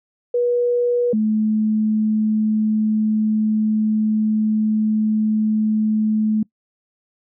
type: tone pair in turn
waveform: sine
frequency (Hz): 484.5 / 215.8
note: B4 / A3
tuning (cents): -33 / -33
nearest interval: octave + major second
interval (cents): 1400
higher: first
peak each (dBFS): -15 / -15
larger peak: neither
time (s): 0.34-1.13 / 1.13-6.43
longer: second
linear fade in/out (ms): 5
effects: noise-tail reverb RT60 0.1 s tail -23 dB re dry